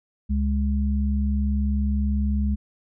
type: tone pair together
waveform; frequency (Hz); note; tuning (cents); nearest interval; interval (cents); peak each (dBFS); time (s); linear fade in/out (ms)
sine; 69.24 / 207.7; C#2 / G#3; -1 / 0; octave + perfect fifth; 1901; -21 / -25; 0.29-2.56; 20
effects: none